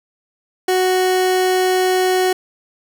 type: tone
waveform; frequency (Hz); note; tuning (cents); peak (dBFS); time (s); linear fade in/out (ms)
30% pulse; 370; F#4; 0; -11; 0.68-2.33; 5
effects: none